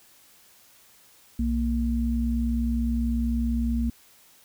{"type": "tone pair together", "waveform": "sine", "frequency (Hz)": [61.5, 232.4], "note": ["B1", "A#3"], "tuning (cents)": [-7, -5], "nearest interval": "octave + major seventh", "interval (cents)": 2302, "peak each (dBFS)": -25, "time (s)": [1.39, 3.9], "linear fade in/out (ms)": 5, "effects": ["white hiss -56 dBFS RMS until 4.44 s"]}